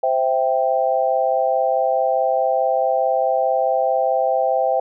sine chord, C major, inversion none, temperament equal with one note detuned, 521.4 / 659.3 / 784 Hz, C5 / E5 / G5, -6 / 0 / 0 cents, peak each -20 dBFS, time 0.03-4.8 s, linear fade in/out 5 ms, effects none

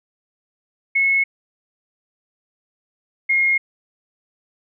sine tone pair in turn, 2187 / 2144 Hz, C#7 / C7, -24 / +42 cents, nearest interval unison, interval 34 cents, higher first, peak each -14 dBFS, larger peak neither, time 0.95-1.24 / 3.29-3.58 s, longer neither, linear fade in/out 10 ms, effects none

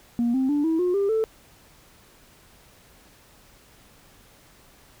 sine tone with pitch steps, 236.9 / 262.9 / 291.7 / 323.6 / 359.1 / 398.4 / 442.1 Hz, A#3 / C4 / D4 / E4 / F4 / G4 / A4, +28 / +8 / -12 / -32 / +48 / +28 / +8 cents, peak -18 dBFS, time 0.19-1.24 s, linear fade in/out 0 ms, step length 150 ms, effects tanh soft clip ceiling -17 dBFS + pink hiss -54 dBFS RMS until 5 s

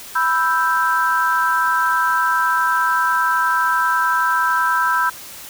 sine chord, E minor, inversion second, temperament equal, 987.8 / 1318.5 / 1568 Hz, B5 / E6 / G6, 0 / 0 / 0 cents, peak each -19 dBFS, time 0.15-5.1 s, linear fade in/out 10 ms, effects white hiss -36 dBFS RMS until 5.49 s

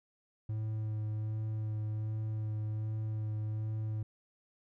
triangle tone with vibrato, 108.2 Hz, A2, 29 cents flat, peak -31 dBFS, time 0.49-4.03 s, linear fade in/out 5 ms, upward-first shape sine, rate 1.3 Hz, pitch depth 14 cents each way, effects none

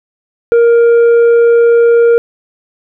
triangle tone with tanh clipping, 468.1 Hz, A#4, 7 cents sharp, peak -5 dBFS, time 0.52-2.18 s, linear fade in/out 0 ms, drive 9 dB, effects none

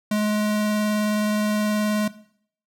square tone with vibrato, 211 Hz, G#3, 28 cents sharp, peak -20 dBFS, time 0.11-2.08 s, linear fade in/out 5 ms, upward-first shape triangle, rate 19 Hz, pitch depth 10 cents each way, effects noise-tail reverb RT60 0.6 s tail -17 dB re dry

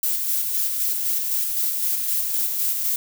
violet noise with tremolo, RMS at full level -22 dBFS, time 0.03-2.96 s, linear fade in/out 2 ms, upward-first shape square, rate 3.9 Hz, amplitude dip 30%, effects none

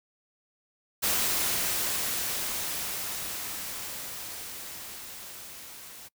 white noise with level ramp, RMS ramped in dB -26 to -46 dBFS, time 1.02-6.09 s, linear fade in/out 20 ms, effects noise-tail reverb RT60 0.1 s tail -24 dB re dry

